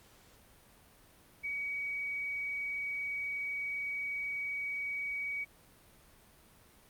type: tone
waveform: sine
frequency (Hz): 2262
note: C#7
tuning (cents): +34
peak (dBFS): -34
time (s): 1.43-5.45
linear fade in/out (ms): 20
effects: pink hiss -61 dBFS RMS until 6.89 s + Opus 48 kbps